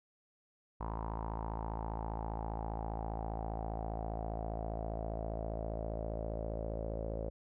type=tone with low-pass filter sweep; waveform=sawtooth; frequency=55 Hz; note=A1; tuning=in tune; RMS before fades=-39 dBFS; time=0.8-7.3 s; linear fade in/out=10 ms; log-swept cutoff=980 to 550 Hz; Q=6.3; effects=none